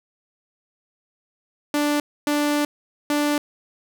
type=tone bursts at uneven times; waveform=sawtooth; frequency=293.7 Hz; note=D4; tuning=in tune; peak=-15 dBFS; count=3; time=1.74-2 / 2.27-2.65 / 3.1-3.38 s; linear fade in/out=2 ms; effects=none